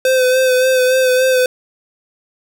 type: tone with vibrato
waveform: square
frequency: 513 Hz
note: C5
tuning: 34 cents flat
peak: -11 dBFS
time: 0.05-1.46 s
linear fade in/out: 2 ms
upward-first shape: sine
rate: 3.5 Hz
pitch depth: 29 cents each way
effects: none